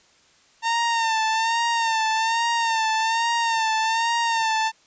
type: tone with vibrato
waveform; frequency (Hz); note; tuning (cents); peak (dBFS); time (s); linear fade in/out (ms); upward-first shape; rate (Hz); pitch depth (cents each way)
sawtooth; 907; A#5; -48; -16; 0.62-4.72; 50; sine; 1.2; 53
effects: white hiss -57 dBFS RMS until 4.86 s + resampled to 16000 Hz